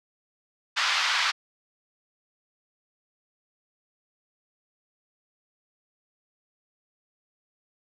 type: band-pass noise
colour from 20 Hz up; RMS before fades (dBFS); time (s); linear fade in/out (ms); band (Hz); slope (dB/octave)
pink; -25; 0.76-1.32; 20; 1100 to 5100; 24
effects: none